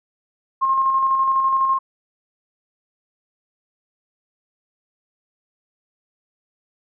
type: tone with tremolo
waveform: sine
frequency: 1068 Hz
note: C6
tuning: 35 cents sharp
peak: -14 dBFS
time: 0.61-1.79 s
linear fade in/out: 20 ms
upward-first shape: square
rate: 12 Hz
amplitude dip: 30%
effects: none